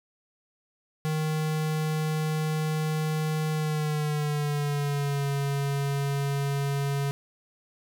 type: tone with pitch glide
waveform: square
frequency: 155.56 to 140.2 Hz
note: D#3 to C#3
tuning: 0 to +20 cents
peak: -26 dBFS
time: 1.05-7.11 s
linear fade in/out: 0 ms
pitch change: -180 cents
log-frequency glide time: 3.51-5.27 s
effects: none